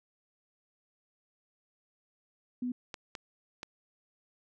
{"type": "tone", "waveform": "sine", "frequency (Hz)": 247.8, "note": "B3", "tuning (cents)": 6, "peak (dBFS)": -31, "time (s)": [2.62, 2.72], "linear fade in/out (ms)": 5}
{"type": "clicks", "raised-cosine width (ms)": 0.2, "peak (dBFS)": -22, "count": 3, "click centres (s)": [2.942, 3.152, 3.631]}
{"effects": []}